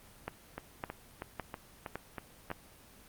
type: two click trains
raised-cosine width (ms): 0.5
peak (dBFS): -20 / -23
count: 5 / 7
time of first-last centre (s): 0.28-2.515 / 0.58-2.503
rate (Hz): 1.79 / 3.12
effects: pink hiss -57 dBFS RMS until 3.08 s + Opus 24 kbps